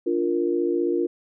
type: chord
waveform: sine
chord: Bb major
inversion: first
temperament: equal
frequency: 293.7 / 349.2 / 466.2 Hz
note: D4 / F4 / Bb4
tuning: 0 / 0 / 0 cents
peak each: -27 / -22 / -27 dBFS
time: 0.06-1.07 s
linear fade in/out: 10 ms
effects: none